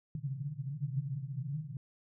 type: band-pass noise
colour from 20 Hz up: pink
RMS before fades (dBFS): -38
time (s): 0.15-1.77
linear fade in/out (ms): 2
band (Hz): 130 to 150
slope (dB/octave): 96
effects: none